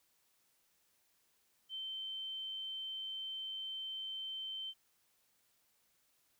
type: tone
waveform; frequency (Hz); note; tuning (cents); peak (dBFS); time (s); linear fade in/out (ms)
sine; 3099; G7; -21; -40; 1.69-4.74; 50
effects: white hiss -75 dBFS RMS until 6.39 s